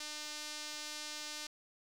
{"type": "tone with band-pass filter", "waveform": "sawtooth", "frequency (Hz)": 300.7, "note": "D4", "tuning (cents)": 41, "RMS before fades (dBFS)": -44, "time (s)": [0, 1.47], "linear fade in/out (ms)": 5, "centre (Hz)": 5100, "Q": 1.3, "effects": ["10-bit"]}